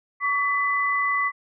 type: tone pair together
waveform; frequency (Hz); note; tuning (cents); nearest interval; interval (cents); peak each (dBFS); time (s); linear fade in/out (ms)
sine; 1131.6 / 2000; C#6 / B6; +35 / +21; minor seventh; 986; -23; 0.2-1.32; 50
effects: none